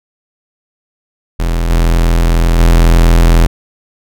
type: tone with level steps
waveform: 45% pulse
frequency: 42 Hz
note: E1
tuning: 33 cents sharp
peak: -11 / -7 / -4 dBFS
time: 1.39-3.47 s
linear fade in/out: 10 ms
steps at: 1.7 / 2.59 s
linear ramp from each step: 2 ms
effects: none

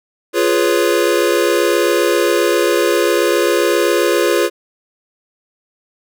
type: chord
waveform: square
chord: C# dominant seventh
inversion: first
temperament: equal with one note detuned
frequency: 347.8 / 415.3 / 493.9 / 554.4 Hz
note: E#4 / G#4 / B4 / C#5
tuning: -7 / 0 / 0 / 0 cents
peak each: -17 / -18 / -19 / -20 dBFS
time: 0.33-4.5 s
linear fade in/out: 50 ms
effects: none

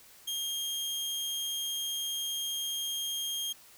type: tone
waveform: sawtooth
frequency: 3225 Hz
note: G7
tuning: 48 cents sharp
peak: -29 dBFS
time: 0.27-3.53 s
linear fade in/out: 10 ms
effects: white hiss -56 dBFS RMS until 3.77 s

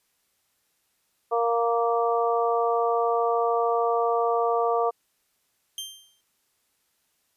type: harmonic tone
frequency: 233.1 Hz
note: A#3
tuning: in tune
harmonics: 2 / 3 / 4 / 5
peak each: -24 / -25 / -31 / -28 dBFS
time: 1.31-4.91 s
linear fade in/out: 20 ms
type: tone with exponential decay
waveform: sawtooth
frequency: 3150 Hz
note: G7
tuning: 8 cents sharp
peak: -26 dBFS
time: 5.78-6.21 s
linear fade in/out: 1 ms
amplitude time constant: 93 ms
effects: white hiss -71 dBFS RMS until 7.36 s + resampled to 32000 Hz

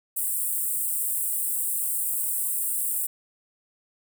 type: high-pass noise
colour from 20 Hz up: pink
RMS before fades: -27 dBFS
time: 0.16-3.07 s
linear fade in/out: 10 ms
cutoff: 8000 Hz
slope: 96 dB/octave
effects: none

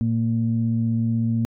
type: tone pair together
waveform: sine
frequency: 115.1 / 229 Hz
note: A#2 / A#3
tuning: -22 / -31 cents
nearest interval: octave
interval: 1191 cents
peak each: -21 dBFS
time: 0.01-1.45 s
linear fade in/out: 0 ms
effects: tanh soft clip ceiling -11 dBFS

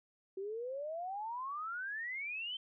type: exponential sweep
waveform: sine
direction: up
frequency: 375.9 to 3136 Hz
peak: -38 dBFS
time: 0.37-2.57 s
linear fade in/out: 5 ms
effects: none

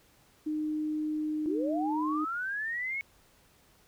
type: tone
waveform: sine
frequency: 306.4 Hz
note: D#4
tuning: 27 cents flat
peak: -29 dBFS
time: 0.46-2.25 s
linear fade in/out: 10 ms
type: linear sweep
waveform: sine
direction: up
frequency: 311.8 to 2217 Hz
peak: -31 dBFS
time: 1.46-3.01 s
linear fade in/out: 0 ms
effects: pink hiss -63 dBFS RMS until 3.87 s

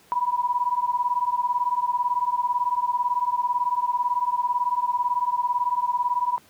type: beating tone pair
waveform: sine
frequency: 970 / 988 Hz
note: B5 / B5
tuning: -31 / 0 cents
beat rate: 18 Hz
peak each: -24 dBFS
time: 0.12-6.38 s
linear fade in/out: 0 ms
effects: pink hiss -55 dBFS RMS until 6.49 s + high-pass 100 Hz 12 dB/octave

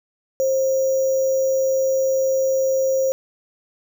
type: tone with sample-and-hold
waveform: sine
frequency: 531 Hz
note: C5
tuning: 25 cents sharp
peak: -16 dBFS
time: 0.4-3.12 s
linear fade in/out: 0 ms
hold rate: 6300 Hz
effects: none

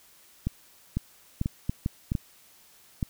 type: clicks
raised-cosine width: 5 ms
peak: -14 dBFS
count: 9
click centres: 0.47 / 0.97 / 1.414 / 1.459 / 1.695 / 1.861 / 2.119 / 2.152 / 3.028 s
effects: white hiss -57 dBFS RMS until 3.09 s

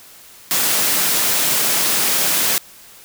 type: high-pass noise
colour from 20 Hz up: white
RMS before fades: -17 dBFS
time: 0.51-2.58 s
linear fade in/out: 0 ms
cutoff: 130 Hz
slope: 24 dB/octave
effects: white hiss -43 dBFS RMS until 3.04 s

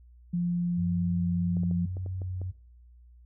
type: tone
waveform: sine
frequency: 174.61 Hz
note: F3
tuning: in tune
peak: -25 dBFS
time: 0.33-1.86 s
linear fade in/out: 10 ms
type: tone with vibrato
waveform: sine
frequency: 92.5 Hz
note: F#2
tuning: in tune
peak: -31 dBFS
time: 0.77-2.52 s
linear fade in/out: 20 ms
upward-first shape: square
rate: 1.7 Hz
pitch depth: 11 cents each way
type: clicks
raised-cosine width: 2 ms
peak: -30 dBFS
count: 7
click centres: 1.569 / 1.634 / 1.712 / 1.969 / 2.062 / 2.218 / 2.416 s
effects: noise-tail reverb RT60 0.8 s tail -25 dB re dry + added 60 Hz sine -51 dBFS peak until 3.25 s

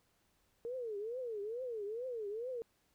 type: tone with vibrato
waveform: sine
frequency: 456 Hz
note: A#4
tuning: 38 cents flat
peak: -38 dBFS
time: 0.65-2.62 s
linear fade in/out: 0 ms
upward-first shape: triangle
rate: 2.3 Hz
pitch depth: 250 cents each way
effects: pink hiss -75 dBFS RMS until 2.94 s

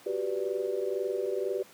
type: chord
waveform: sine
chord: G major seventh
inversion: third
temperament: equal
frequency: 370 / 392 / 493.9 / 587.3 Hz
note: F#4 / G4 / B4 / D5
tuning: 0 / 0 / 0 / 0 cents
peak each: -35 / -31 / -34 / -37 dBFS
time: 0.06-1.63 s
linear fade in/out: 5 ms
effects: pink hiss -54 dBFS RMS until 1.73 s + high-pass 200 Hz 12 dB/octave

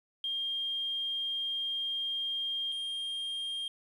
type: tone pair in turn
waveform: sine / triangle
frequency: 3210 / 3210 Hz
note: G7 / G7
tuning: +40 / +40 cents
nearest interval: unison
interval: 0 cents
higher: neither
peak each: -31 / -32 dBFS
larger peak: first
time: 0.24-2.72 / 2.72-3.68 s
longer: first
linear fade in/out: 2 ms
effects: resampled to 32000 Hz + 10-bit

